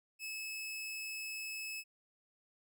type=tone; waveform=sawtooth; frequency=2594 Hz; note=E7; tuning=28 cents flat; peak=-37 dBFS; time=0.19-1.84 s; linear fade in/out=50 ms; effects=none